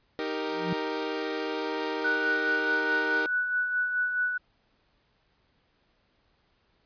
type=chord; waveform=sawtooth; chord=Eb major; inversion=none; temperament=equal; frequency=311.1 / 392 / 466.2 Hz; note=Eb4 / G4 / Bb4; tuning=0 / 0 / 0 cents; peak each=-30 / -31 / -29 dBFS; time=0.19-3.26 s; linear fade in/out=0 ms
type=tone with exponential growth; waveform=sine; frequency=175.1 Hz; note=F3; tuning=5 cents sharp; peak=-24 dBFS; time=0.47-0.73 s; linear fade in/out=2 ms; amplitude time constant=55 ms
type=tone with tremolo; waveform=sine; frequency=1480 Hz; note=F#6; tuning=in tune; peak=-23 dBFS; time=2.04-4.38 s; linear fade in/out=10 ms; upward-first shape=sine; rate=4.7 Hz; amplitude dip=45%
effects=pink hiss -69 dBFS RMS until 6.85 s + resampled to 11025 Hz